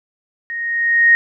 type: tone with level ramp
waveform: sine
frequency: 1864.7 Hz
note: A#6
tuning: in tune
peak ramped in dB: -23 to -6 dBFS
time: 0.5-1.15 s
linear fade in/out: 0 ms
effects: none